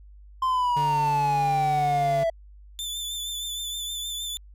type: exponential sweep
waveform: triangle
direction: down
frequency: 1046.5 to 657 Hz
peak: -19 dBFS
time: 0.42-2.3 s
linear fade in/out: 5 ms
type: tone with pitch glide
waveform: 45% pulse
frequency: 146.83 to 145.06 Hz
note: D3 to D3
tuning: 0 to -21 cents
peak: -29 dBFS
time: 0.76-2.24 s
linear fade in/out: 10 ms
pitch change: -21 cents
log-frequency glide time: 0.87-0.98 s
type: tone with vibrato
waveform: sawtooth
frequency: 3520 Hz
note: A7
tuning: in tune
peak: -27 dBFS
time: 2.79-4.37 s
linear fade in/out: 0 ms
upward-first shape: sine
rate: 6.4 Hz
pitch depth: 33 cents each way
effects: added 50 Hz sine -45 dBFS peak until 4.54 s